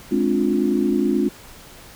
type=chord; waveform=sine; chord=D half-diminished seventh; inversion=second; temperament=just; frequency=211.4 / 264.3 / 293.7 / 352.4 Hz; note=Ab3 / C4 / D4 / F4; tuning=+31 / +18 / 0 / +16 cents; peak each=-22 dBFS; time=0.11-1.29 s; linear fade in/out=10 ms; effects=pink hiss -43 dBFS RMS until 1.95 s